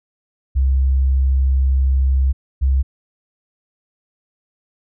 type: tone pair in turn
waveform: sine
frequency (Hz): 66.4 / 66.68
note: C2 / C2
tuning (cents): +26 / +33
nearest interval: unison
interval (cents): 7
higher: second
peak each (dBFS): -12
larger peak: neither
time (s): 0.55-2.33 / 2.61-2.83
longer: first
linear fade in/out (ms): 20
effects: none